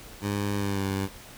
15% pulse tone with pitch glide, 101.5 to 97.14 Hz, G#2 to G2, -39 to -15 cents, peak -20 dBFS, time 0.21-1.09 s, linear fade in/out 50 ms, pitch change -76 cents, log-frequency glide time 0.55-0.87 s, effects pink hiss -46 dBFS RMS until 1.37 s

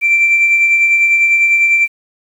sine tone with tremolo, 2349 Hz, D7, in tune, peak -5 dBFS, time 0.01-1.88 s, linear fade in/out 50 ms, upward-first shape sine, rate 10 Hz, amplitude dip 40%, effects tanh soft clip ceiling -4 dBFS + 7-bit

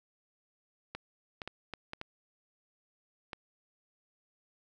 clicks, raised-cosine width 0.3 ms, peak -23 dBFS, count 7, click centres 0.95 / 1.418 / 1.476 / 1.737 / 1.934 / 2.014 / 3.332 s, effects none

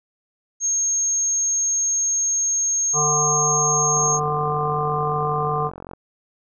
sine tone, 6480 Hz, G#8, 43 cents flat, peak -18 dBFS, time 0.6-4.2 s, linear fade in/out 50 ms
harmonic tone, 149.3 Hz, D3, 29 cents sharp, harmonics 1 / 3 / 5 / 7 / 8, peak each -26 / -26 / -26 / -26 / -26 dBFS, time 2.93-5.71 s, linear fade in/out 50 ms
click train, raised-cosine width 1 ms, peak -21 dBFS, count 90, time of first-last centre 3.97-5.935 s, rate 45.3 Hz
effects none

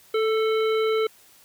harmonic tone with a mistuned harmonic, 439.3 Hz, A4, 3 cents flat, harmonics 1 / 3 / 5 / 7 / 9, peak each -20 / -30 / -34 / -37 / -39 dBFS, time 0.14-1.07 s, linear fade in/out 5 ms, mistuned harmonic 3, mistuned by +17 cents, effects white hiss -54 dBFS RMS until 1.44 s

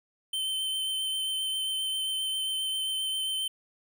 square tone with vibrato, 3088 Hz, G7, 27 cents flat, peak -29 dBFS, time 0.33-3.48 s, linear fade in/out 5 ms, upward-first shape sine, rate 7.5 Hz, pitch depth 13 cents each way, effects none

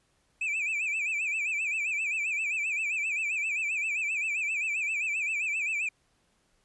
triangle tone with vibrato, 2474 Hz, D#7, 10 cents flat, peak -26 dBFS, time 0.41-5.89 s, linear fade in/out 5 ms, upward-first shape sine, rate 7.6 Hz, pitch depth 130 cents each way, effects pink hiss -70 dBFS RMS until 6.64 s + resampled to 24000 Hz

